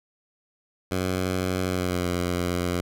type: tone with pitch glide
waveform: 10% pulse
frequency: 92.4 to 88.53 Hz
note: F#2 to F2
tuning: -2 to +24 cents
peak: -16 dBFS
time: 0.91-2.81 s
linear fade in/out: 5 ms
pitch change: -74 cents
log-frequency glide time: 1.66-2.08 s
effects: none